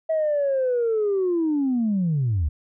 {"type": "linear sweep", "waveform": "sine", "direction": "down", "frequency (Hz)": [648, 67.7], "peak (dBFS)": -18, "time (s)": [0.09, 2.49], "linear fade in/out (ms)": 10, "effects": ["tanh soft clip ceiling -16 dBFS"]}